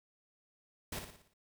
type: noise with echo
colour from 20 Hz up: pink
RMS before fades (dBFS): -40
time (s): 0.92-0.99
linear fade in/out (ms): 5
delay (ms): 58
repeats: 6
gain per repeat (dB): -6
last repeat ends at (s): 1.338
effects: none